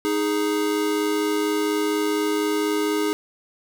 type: tone pair together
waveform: square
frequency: 311.1 / 415.3 Hz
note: D#4 / G#4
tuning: 0 / 0 cents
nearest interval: perfect fourth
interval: 500 cents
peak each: -24 dBFS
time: 0.05-3.13 s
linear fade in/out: 0 ms
effects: none